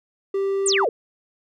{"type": "tone", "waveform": "triangle", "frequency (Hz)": 392, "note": "G4", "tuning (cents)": 0, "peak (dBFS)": -18, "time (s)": [0.34, 0.85], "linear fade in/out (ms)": 5}
{"type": "exponential sweep", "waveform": "sine", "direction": "down", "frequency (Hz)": [9397, 400], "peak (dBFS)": -18, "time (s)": [0.66, 0.89], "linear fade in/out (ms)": 2}
{"effects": []}